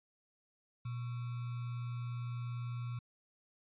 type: tone with sample-and-hold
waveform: sine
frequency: 120.6 Hz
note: B2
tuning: 41 cents flat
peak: -37 dBFS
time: 0.85-2.99 s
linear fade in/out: 5 ms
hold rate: 1225 Hz
effects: resampled to 8000 Hz